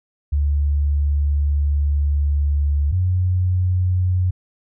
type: tone pair in turn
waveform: sine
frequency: 72.3 / 91.09 Hz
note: D2 / F#2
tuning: -27 / -27 cents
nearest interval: major third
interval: 400 cents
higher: second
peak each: -15 dBFS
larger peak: neither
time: 0.32-2.92 / 2.92-4.31 s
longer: first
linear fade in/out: 10 ms
effects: none